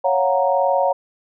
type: chord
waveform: sine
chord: Gb major seventh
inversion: second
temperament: equal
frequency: 554.4 / 698.5 / 740 / 932.3 Hz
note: Db5 / F5 / Gb5 / Bb5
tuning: 0 / 0 / 0 / 0 cents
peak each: -18 / -23 / -21 / -21 dBFS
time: 0.04-0.93 s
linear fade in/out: 10 ms
effects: none